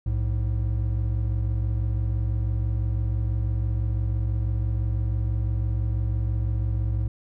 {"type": "tone pair together", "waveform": "triangle", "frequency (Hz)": [61.3, 107.32], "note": ["B1", "A2"], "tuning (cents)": [-12, -43], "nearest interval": "minor seventh", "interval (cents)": 969, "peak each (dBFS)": -23, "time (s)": [0.06, 7.08], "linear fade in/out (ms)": 5, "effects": []}